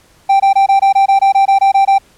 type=tone bursts; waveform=triangle; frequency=784 Hz; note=G5; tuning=in tune; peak=-4 dBFS; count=13; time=0.29-1.984 s; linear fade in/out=10 ms; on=110 ms; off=22 ms; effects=pink hiss -49 dBFS RMS until 2.17 s + low-pass 12000 Hz 12 dB/octave